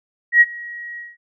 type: tone with ADSR envelope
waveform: sine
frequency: 1901 Hz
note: A#6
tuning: 33 cents sharp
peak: -5 dBFS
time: 0.32-1.17 s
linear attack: 89 ms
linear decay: 38 ms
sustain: -24 dB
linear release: 190 ms
effects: none